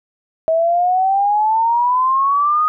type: exponential sweep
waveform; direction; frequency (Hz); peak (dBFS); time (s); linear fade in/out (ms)
sine; up; 640 to 1254; -12; 0.48-2.68; 0
effects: none